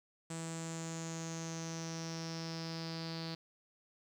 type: tone with low-pass filter sweep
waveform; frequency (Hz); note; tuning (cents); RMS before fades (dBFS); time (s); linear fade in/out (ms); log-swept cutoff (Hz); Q
sawtooth; 163.9; E3; -10; -42; 0.3-3.35; 5; 7900 to 4500; 7.6
effects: 11-bit